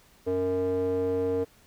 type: tone with band-pass filter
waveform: square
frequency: 92.5 Hz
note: F#2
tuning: in tune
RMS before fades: -27 dBFS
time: 0.26-1.45 s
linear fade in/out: 20 ms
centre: 420 Hz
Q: 8
effects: pink hiss -59 dBFS RMS until 1.66 s